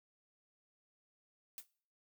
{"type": "noise with exponential decay", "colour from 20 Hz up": "blue", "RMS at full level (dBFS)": -42, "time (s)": [1.58, 1.67], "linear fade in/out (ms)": 1, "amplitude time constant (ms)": 18, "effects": ["noise-tail reverb RT60 0.5 s tail -21 dB re dry"]}